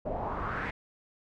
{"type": "noise with low-pass filter sweep", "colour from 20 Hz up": "pink", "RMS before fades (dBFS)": -34, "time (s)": [0.05, 0.71], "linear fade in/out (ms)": 10, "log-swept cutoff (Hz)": [610, 2000], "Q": 4.2, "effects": []}